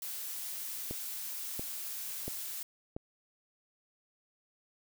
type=noise; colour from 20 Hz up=blue; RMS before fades=-40 dBFS; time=0.02-2.63 s; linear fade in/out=2 ms
type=click train; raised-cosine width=2 ms; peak=-25 dBFS; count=4; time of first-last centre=0.91-2.965 s; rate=1.46 Hz
effects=none